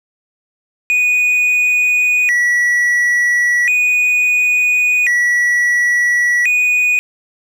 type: tone with vibrato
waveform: triangle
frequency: 2191 Hz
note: C#7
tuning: 21 cents flat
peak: -9 dBFS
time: 0.9-6.99 s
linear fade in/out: 0 ms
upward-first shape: square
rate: 0.36 Hz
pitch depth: 210 cents each way
effects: none